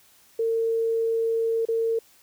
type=tone with dropouts; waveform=sine; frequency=454.5 Hz; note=A#4; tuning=44 cents flat; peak=-21 dBFS; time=0.39-1.99 s; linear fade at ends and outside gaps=5 ms; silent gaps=1.653-1.685 s; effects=white hiss -57 dBFS RMS until 2.22 s